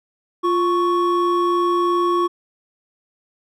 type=tone pair together; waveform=triangle; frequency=349.2 / 1110.4 Hz; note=F4 / C#6; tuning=0 / +3 cents; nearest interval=octave + minor sixth; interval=2003 cents; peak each=-16 / -17 dBFS; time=0.43-2.28 s; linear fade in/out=20 ms; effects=none